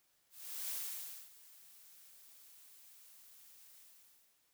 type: noise with ADSR envelope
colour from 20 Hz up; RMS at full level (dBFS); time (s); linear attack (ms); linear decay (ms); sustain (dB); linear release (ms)
blue; -40; 0.3-4.41; 400; 590; -20; 620
effects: white hiss -75 dBFS RMS until 4.53 s